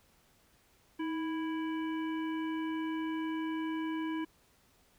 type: harmonic tone with a mistuned harmonic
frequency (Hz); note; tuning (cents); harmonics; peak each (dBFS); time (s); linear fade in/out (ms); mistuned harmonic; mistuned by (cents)
329.6; E4; 0; 1 / 3 / 5 / 7 / 9; -33 / -43 / -47 / -50 / -52; 0.99-4.25; 10; 1; -64
effects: pink hiss -67 dBFS RMS until 4.98 s